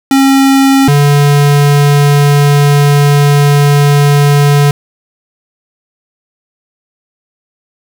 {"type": "tone pair in turn", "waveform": "square", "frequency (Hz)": [271.1, 144.03], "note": ["C#4", "D3"], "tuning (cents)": [-38, -33], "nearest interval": "major seventh", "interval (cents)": 1095, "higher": "first", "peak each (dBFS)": -5, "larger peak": "neither", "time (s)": [[0.11, 0.88], [0.88, 4.71]], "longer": "second", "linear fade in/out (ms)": 2, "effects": []}